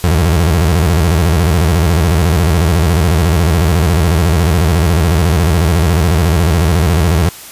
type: tone with vibrato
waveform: 30% pulse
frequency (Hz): 82.41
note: E2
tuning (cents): 0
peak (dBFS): -6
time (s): 0.04-7.29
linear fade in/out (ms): 0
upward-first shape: square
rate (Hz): 14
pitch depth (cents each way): 140
effects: white hiss -32 dBFS RMS until 7.51 s + resampled to 32000 Hz